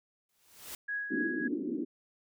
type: noise with exponential growth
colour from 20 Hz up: white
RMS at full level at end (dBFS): -40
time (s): 0.29-0.75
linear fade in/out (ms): 2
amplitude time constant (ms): 100
type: tone with tremolo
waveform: sine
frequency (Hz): 1661.2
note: G#6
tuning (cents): 0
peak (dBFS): -31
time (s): 0.88-1.48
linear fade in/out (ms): 10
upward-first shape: triangle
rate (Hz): 3.6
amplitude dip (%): 55
type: band-pass noise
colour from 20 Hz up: pink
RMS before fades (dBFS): -34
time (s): 1.1-1.85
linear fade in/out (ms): 20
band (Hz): 230 to 360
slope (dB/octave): 48
effects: none